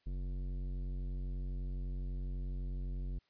triangle tone with tanh clipping, 45.95 Hz, F#1, 11 cents flat, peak -38 dBFS, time 0.06-3.19 s, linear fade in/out 10 ms, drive 18 dB, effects white hiss -75 dBFS RMS until 3.29 s + resampled to 11025 Hz

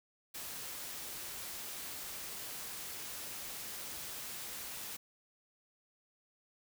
white noise, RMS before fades -44 dBFS, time 0.34-4.97 s, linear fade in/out 10 ms, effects none

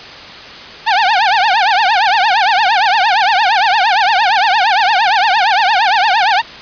sawtooth tone with vibrato, 815 Hz, G#5, 33 cents flat, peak -5 dBFS, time 0.86-6.42 s, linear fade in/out 20 ms, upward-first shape triangle, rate 8.7 Hz, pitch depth 260 cents each way, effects white hiss -31 dBFS RMS until 6.61 s + resampled to 11025 Hz

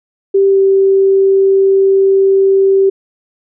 sine tone with pitch glide, 392 to 388.4 Hz, G4 to G4, 0 to -16 cents, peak -6 dBFS, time 0.34-2.9 s, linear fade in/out 10 ms, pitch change -16 cents, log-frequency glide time 0.48-0.59 s, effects none

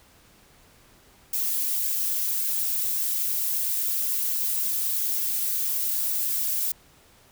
violet noise with flanger, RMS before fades -26 dBFS, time 1.33-6.72 s, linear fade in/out 5 ms, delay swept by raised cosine 1.8 to 4.9 ms, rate 1.8 Hz, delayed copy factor +0.65, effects pink hiss -56 dBFS RMS until 7.31 s

